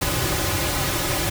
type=noise with comb filter; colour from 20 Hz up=pink; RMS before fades=-23 dBFS; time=0.01-1.3 s; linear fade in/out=10 ms; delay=4.4 ms; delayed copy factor=-0.85; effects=none